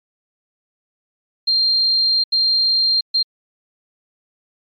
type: tone bursts at uneven times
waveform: sine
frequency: 4186 Hz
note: C8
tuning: in tune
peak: -13 dBFS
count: 3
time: 1.47-2.24 / 2.32-3.01 / 3.14-3.23 s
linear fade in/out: 10 ms
effects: MP3 64 kbps